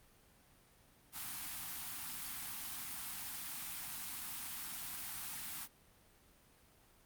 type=band-stop noise; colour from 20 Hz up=white; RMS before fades=-44 dBFS; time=1.12-5.68 s; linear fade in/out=50 ms; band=310 to 710 Hz; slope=96 dB/octave; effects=pink hiss -66 dBFS RMS until 7.05 s + Opus 32 kbps